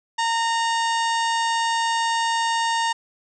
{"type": "harmonic tone with a mistuned harmonic", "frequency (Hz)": 918, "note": "A#5", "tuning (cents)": -27, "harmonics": [1, 2, 3, 4, 5, 6, 7, 8, 9], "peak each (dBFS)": [-21, -27, -31, -33, -35, -37, -38, -39, -40], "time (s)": [0.18, 2.93], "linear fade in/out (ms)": 10, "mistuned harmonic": 3, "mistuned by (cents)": 59, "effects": []}